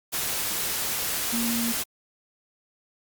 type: tone in noise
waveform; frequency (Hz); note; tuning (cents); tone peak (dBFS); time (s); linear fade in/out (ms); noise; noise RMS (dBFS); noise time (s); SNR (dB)
sine; 233.1; A#3; 0; -26; 1.32-1.73; 20; white; -28; 0.12-1.84; -1
effects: Opus 48 kbps